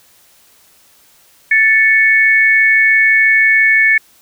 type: tone pair together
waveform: sine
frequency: 1760 / 2217 Hz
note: A6 / C#7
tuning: 0 / 0 cents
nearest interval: major third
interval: 400 cents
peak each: -10 dBFS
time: 1.51-3.98 s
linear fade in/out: 5 ms
effects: white hiss -49 dBFS RMS until 4.21 s